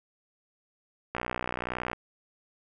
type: click train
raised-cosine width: 0.5 ms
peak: -16 dBFS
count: 49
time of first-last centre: 1.15-1.932 s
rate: 61.4 Hz
effects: none